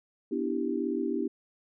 sine chord, E minor seventh, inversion second, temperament equal, 246.9 / 293.7 / 329.6 / 392 Hz, B3 / D4 / E4 / G4, 0 / 0 / 0 / 0 cents, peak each -33 dBFS, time 0.31-1.28 s, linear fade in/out 10 ms, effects none

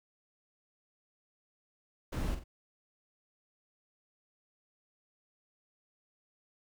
brown noise with echo, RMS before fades -34 dBFS, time 2.12-2.35 s, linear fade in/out 10 ms, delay 45 ms, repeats 2, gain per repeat -8 dB, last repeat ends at 2.44 s, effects none

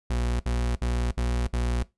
40% pulse tone bursts, 60.1 Hz, B1, 46 cents flat, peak -23 dBFS, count 5, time 0.1-1.832 s, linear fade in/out 5 ms, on 300 ms, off 58 ms, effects noise-tail reverb RT60 0.2 s tail -20 dB re dry + resampled to 24000 Hz

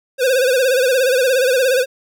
square tone with vibrato, 515 Hz, C5, 28 cents flat, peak -13 dBFS, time 0.18-1.86 s, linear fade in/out 50 ms, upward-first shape sine, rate 17 Hz, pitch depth 93 cents each way, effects none

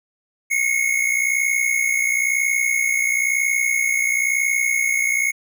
square tone pair together, 2154 / 2215 Hz, C7 / C#7, +50 / -2 cents, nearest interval unison, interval 48 cents, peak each -21 dBFS, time 0.5-5.32 s, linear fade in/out 20 ms, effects none

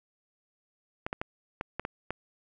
clicks, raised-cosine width 0.5 ms, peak -17 dBFS, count 7, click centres 1.065 / 1.129 / 1.215 / 1.611 / 1.796 / 1.851 / 2.106 s, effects none

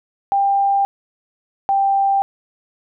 sine tone pair in turn, 794 / 787.6 Hz, G5 / G5, +22 / +8 cents, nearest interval unison, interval 14 cents, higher first, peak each -13 dBFS, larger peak neither, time 0.32-0.85 / 1.69-2.22 s, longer neither, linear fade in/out 0 ms, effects none

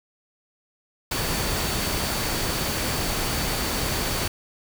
sine tone in noise, 4500 Hz, C#8, 25 cents sharp, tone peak -36 dBFS, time 1.11-4.28 s, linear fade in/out 5 ms, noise pink, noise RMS -26 dBFS, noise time 1.11-4.28 s, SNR -13 dB, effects none

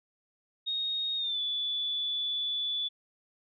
sine tone with pitch glide, 3729 to 3459 Hz, A#7 to A7, 0 to -30 cents, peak -29 dBFS, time 0.66-2.89 s, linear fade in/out 20 ms, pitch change -130 cents, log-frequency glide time 1.17-1.4 s, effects none

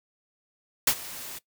white noise with ADSR envelope, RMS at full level -19 dBFS, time 0.87-1.39 s, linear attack 4 ms, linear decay 67 ms, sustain -20 dB, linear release 12 ms, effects noise-tail reverb RT60 0.1 s tail -19 dB re dry

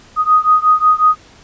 sine beating tone pair, 1244.5 / 1250 Hz, D#6 / D#6, 0 / +8 cents, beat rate 5.5 Hz, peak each -11 / -12 dBFS, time 0.16-1.16 s, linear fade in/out 50 ms, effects pink hiss -44 dBFS RMS until 1.43 s + resampled to 16000 Hz

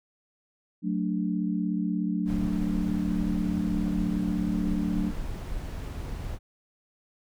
sine chord, D major, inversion first, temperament just, 183.54 / 220.2 / 293.7 Hz, F#3 / A3 / D4, -14 / +2 / 0 cents, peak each -28 / -30 / -31 dBFS, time 0.82-5.13 s, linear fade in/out 50 ms
brown noise, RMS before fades -34 dBFS, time 2.25-6.39 s, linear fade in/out 50 ms
effects none

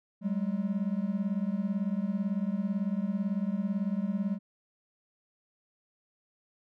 triangle beating tone pair, 189.9 / 207.9 Hz, F#3 / G#3, +45 / +2 cents, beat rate 18 Hz, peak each -29 dBFS, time 0.21-4.39 s, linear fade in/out 50 ms, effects none

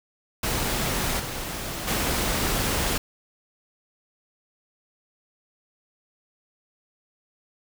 pink noise with level steps, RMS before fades -26 / -32 / -25 dBFS, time 0.43-2.98 s, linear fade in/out 5 ms, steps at 1.19 / 1.87 s, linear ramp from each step 10 ms, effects none

